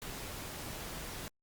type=noise; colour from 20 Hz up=pink; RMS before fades=-43 dBFS; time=0.02-1.28 s; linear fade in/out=0 ms; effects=Opus 48 kbps